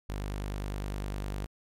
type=tone; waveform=sawtooth; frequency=49.9 Hz; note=G1; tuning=32 cents sharp; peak=-29 dBFS; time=0.09-1.46 s; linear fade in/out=0 ms; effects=MP3 96 kbps